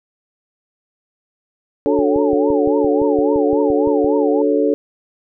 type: chord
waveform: sine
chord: D major seventh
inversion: none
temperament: equal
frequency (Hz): 293.7 / 370 / 440 / 554.4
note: D4 / F#4 / A4 / C#5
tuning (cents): 0 / 0 / 0 / 0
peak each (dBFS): -17 / -22 / -16 / -20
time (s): 1.86-4.74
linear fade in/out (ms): 0
type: tone with vibrato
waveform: sine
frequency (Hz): 818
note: G#5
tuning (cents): -26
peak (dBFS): -25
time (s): 1.87-4.42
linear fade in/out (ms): 5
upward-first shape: triangle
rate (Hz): 3.6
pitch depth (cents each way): 260
type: click train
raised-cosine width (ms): 5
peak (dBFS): -19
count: 13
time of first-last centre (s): 1.99-4.045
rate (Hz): 5.84
effects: none